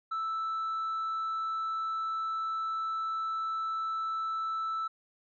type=tone with tanh clipping; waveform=sine; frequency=1318.5 Hz; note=E6; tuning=in tune; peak=-31 dBFS; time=0.11-4.88 s; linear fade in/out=10 ms; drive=1 dB; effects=none